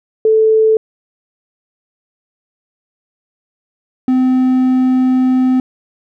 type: tone pair in turn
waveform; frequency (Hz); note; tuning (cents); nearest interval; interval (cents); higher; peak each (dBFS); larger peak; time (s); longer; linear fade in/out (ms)
sine / triangle; 439 / 256.7; A4 / C4; -4 / -33; major sixth; 929; first; -7; neither; 0.25-0.77 / 4.08-5.6; second; 2
effects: none